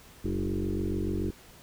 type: tone with frequency modulation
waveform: sine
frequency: 202.2 Hz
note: G#3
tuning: 46 cents flat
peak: -27 dBFS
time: 0.24-1.31 s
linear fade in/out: 10 ms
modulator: 46.9 Hz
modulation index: 4
effects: pink hiss -53 dBFS RMS until 1.62 s

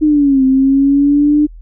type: linear two-way sweep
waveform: sine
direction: down then up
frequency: 310 to 261.6 to 300.6 Hz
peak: -7 dBFS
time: 0.01-1.47 s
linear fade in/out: 20 ms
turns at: 0.44 s
effects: added 41 Hz sine -31 dBFS peak until 1.61 s

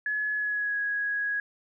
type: tone with pitch glide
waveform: sine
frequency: 1700 to 1661.2 Hz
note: G#6 to G#6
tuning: +40 to 0 cents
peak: -26 dBFS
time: 0.06-1.4 s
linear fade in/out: 2 ms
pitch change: -40 cents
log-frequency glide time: 0.35-0.78 s
effects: none

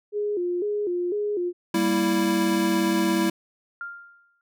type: tone with vibrato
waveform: sine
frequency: 383.1 Hz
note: G4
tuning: 40 cents flat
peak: -23 dBFS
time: 0.12-1.53 s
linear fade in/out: 50 ms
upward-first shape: square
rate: 2 Hz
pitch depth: 140 cents each way
type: chord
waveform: square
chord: E diminished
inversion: first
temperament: equal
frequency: 196 / 233.1 / 329.6 Hz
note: G3 / Bb3 / E4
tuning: 0 / 0 / 0 cents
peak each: -26 / -29 / -23 dBFS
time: 1.74-3.3 s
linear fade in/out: 5 ms
type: tone with exponential decay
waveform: sine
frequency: 1396.9 Hz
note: F6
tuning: in tune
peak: -29 dBFS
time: 3.81-4.41 s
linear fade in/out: 1 ms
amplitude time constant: 130 ms
effects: none

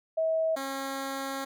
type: tone pair in turn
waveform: sine / 10% pulse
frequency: 644 / 271.3 Hz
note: E5 / C#4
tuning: -41 / -37 cents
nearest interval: octave + minor third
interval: 1496 cents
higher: first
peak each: -24 dBFS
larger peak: neither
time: 0.17-0.56 / 0.56-1.45 s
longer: second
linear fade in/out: 10 ms
effects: none

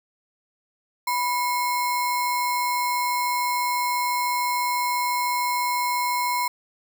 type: tone with sample-and-hold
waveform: sine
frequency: 983 Hz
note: B5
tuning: 8 cents flat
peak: -21 dBFS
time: 1.07-6.48 s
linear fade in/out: 5 ms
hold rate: 3150 Hz
effects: none

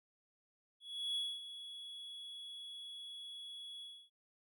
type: tone with ADSR envelope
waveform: triangle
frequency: 3368 Hz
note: G#7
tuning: 24 cents sharp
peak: -33 dBFS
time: 0.8-4.1 s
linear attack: 360 ms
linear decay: 240 ms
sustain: -12 dB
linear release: 280 ms
effects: none

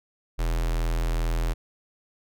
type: tone with notch filter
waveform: square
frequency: 41.2 Hz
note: E1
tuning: in tune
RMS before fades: -25 dBFS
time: 0.38-1.54 s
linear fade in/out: 20 ms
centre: 180 Hz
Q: 1.4
effects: none

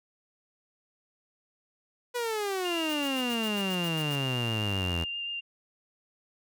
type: exponential sweep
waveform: sawtooth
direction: down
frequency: 493.9 to 81 Hz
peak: -25 dBFS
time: 2.14-5.05 s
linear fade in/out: 20 ms
type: tone with vibrato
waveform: sine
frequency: 2800 Hz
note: F7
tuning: 4 cents sharp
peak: -32 dBFS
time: 2.64-5.41 s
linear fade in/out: 20 ms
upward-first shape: sine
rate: 7.6 Hz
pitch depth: 12 cents each way
type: noise bursts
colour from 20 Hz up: white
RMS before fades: -44 dBFS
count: 10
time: 2.89-4.158 s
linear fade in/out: 5 ms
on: 53 ms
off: 82 ms
effects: none

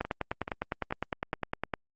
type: two click trains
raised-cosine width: 0.5 ms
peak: -15 / -20 dBFS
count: 18 / 4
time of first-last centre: 0.01-1.738 / 0.05-1.338 s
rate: 9.84 / 2.33 Hz
effects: Opus 32 kbps

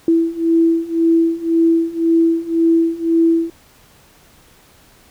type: beating tone pair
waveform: sine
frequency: 329.6 / 331.5 Hz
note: E4 / E4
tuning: 0 / +10 cents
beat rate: 1.9 Hz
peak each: -16 / -14 dBFS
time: 0.08-3.5 s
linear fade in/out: 2 ms
effects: pink hiss -49 dBFS RMS until 5.1 s

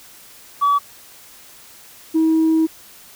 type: tone pair in turn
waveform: sine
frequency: 1142 / 320.5 Hz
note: D6 / E4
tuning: -49 / -49 cents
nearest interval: octave + minor seventh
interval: 2200 cents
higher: first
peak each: -11 dBFS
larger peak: neither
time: 0.61-0.79 / 2.14-2.67 s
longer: second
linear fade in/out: 20 ms
effects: tanh soft clip ceiling -10 dBFS + white hiss -44 dBFS RMS until 3.15 s

